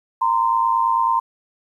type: tone pair together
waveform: sine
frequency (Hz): 925.8 / 1035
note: A#5 / C6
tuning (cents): -12 / -19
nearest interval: major second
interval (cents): 193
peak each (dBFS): -18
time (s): 0.21-1.2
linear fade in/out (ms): 10
effects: 9-bit